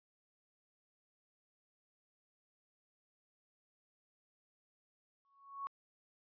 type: tone with exponential growth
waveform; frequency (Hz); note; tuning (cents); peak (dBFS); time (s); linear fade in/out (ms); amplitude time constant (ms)
sine; 1108.7; C#6; 0; -36; 5.25-5.67; 0; 90
effects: resampled to 11025 Hz